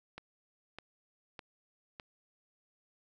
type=click train; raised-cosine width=0.3 ms; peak=-28 dBFS; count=4; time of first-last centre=0.18-1.998 s; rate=1.65 Hz; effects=none